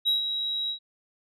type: tone with ADSR envelope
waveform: sine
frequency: 3852 Hz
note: B7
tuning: 44 cents flat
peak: -17 dBFS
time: 0.05-0.79 s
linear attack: 31 ms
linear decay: 130 ms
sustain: -9 dB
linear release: 96 ms
effects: tanh soft clip ceiling -19 dBFS